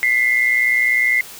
sine tone pair together, 2000 / 2120 Hz, B6 / C7, +21 / +22 cents, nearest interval minor second, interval 101 cents, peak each -16 dBFS, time 0.03-1.21 s, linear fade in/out 0 ms, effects white hiss -37 dBFS RMS until 1.39 s

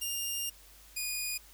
10% pulse tone pair in turn, 2814 / 2462 Hz, F7 / D#7, +12 / -19 cents, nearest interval major second, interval 231 cents, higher first, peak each -24 dBFS, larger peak neither, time 0.01-0.5 / 0.96-1.38 s, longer first, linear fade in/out 10 ms, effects added 50 Hz sine -58 dBFS peak until 1.53 s + white hiss -57 dBFS RMS until 1.53 s

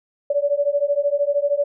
sine beating tone pair, 567 / 580 Hz, C#5 / D5, +39 / -22 cents, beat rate 13 Hz, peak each -20 dBFS, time 0.3-1.64 s, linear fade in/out 5 ms, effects none

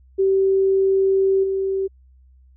sine tone with level steps, 386.1 Hz, G4, 26 cents flat, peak -14 / -19 dBFS, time 0.18-1.88 s, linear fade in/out 20 ms, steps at 1.43 s, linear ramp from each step 10 ms, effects added 64 Hz sine -48 dBFS peak until 2.56 s

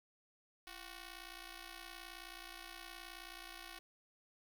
5% pulse ring-modulated tone, 369.5 Hz, F#4, 2 cents flat, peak -35 dBFS, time 0.67-3.79 s, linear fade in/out 0 ms, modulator 399 Hz, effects none

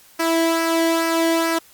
sawtooth tone with flanger, 329.6 Hz, E4, in tune, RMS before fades -19 dBFS, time 0.19-1.59 s, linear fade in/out 10 ms, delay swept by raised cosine 0.27 to 0.8 ms, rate 2.3 Hz, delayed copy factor -0.5, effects white hiss -50 dBFS RMS until 1.73 s + Opus 48 kbps

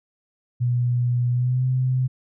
sine tone with pitch glide, 122.2 to 128.65 Hz, B2 to C3, -18 to -29 cents, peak -18 dBFS, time 0.6-2.08 s, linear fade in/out 20 ms, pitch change +89 cents, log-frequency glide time 1.31-1.65 s, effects none

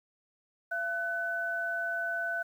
sine tone pair together, 679.5 / 1500 Hz, F5 / F#6, -48 / +23 cents, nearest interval octave + major second, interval 1371 cents, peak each -36 / -31 dBFS, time 0.71-2.43 s, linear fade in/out 10 ms, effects 10-bit

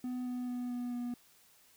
triangle tone with pitch steps, 250 / 248.1 / 246.3 / 244.4 / 242.6 Hz, B3 / B3 / B3 / B3 / B3, +21 / +8 / -5 / -18 / -31 cents, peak -33 dBFS, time 0.04-1.14 s, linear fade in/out 2 ms, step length 220 ms, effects white hiss -64 dBFS RMS until 1.76 s

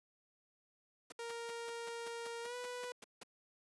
pink noise bursts, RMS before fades -49 dBFS, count 12, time 1.1-3.234 s, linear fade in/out 5 ms, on 22 ms, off 170 ms
sawtooth tone with pitch glide, 466.2 to 493.1 Hz, A#4 to B4, 0 to -3 cents, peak -38 dBFS, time 1.19-2.92 s, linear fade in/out 2 ms, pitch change +97 cents, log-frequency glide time 2.42-2.55 s
effects high-pass 300 Hz 12 dB/octave + resampled to 24000 Hz

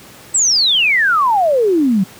sine exponential sweep, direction down, 8070 to 180 Hz, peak -10 dBFS, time 0.34-2.04 s, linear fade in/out 10 ms, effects pink hiss -39 dBFS RMS until 2.19 s + high-pass 100 Hz 12 dB/octave

